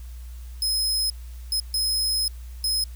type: tone bursts at uneven times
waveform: sawtooth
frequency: 5120 Hz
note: D#8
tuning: 49 cents sharp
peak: -19 dBFS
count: 4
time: 0.62-1.1 / 1.52-1.6 / 1.74-2.28 / 2.64-2.84 s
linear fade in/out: 2 ms
effects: added 60 Hz sine -35 dBFS peak until 2.95 s + white hiss -54 dBFS RMS until 2.95 s